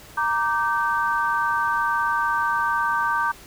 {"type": "chord", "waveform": "sine", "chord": "G minor", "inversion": "first", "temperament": "equal with one note detuned", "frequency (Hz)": [932.3, 1174.7, 1548.2], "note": ["Bb5", "D6", "G6"], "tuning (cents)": [0, 0, -22], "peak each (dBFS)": -24, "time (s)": [0.17, 3.32], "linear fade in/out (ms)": 10, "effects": ["pink hiss -45 dBFS RMS until 3.46 s"]}